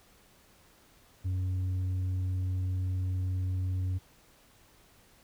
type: tone with tanh clipping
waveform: triangle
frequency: 92.5 Hz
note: F#2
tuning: in tune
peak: -29 dBFS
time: 1.24-3.99 s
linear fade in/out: 20 ms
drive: 8 dB
effects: pink hiss -61 dBFS RMS until 5.23 s